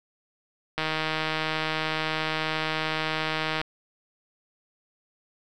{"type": "click train", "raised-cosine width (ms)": 0.3, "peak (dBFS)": -11, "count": 446, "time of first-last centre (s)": [0.78, 3.614], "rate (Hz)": 157, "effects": []}